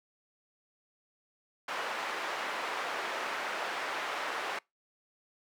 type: band-pass noise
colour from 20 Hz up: white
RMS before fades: -36 dBFS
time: 1.68-4.59 s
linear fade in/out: 5 ms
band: 520 to 1700 Hz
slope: 12 dB/octave
effects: noise-tail reverb RT60 0.2 s tail -25 dB re dry